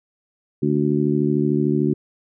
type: harmonic tone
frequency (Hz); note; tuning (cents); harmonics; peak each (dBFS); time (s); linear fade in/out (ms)
73.42; D2; 0; 2 / 3 / 4 / 5; -22 / -22 / -22 / -22; 0.62-1.94; 10
effects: none